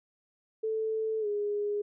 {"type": "tone with pitch glide", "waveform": "sine", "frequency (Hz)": [440, 412.9], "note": ["A4", "G#4"], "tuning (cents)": [0, -10], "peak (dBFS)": -28, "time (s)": [0.63, 1.82], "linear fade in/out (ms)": 10, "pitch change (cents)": -110, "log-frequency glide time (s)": [1.2, 1.27], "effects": []}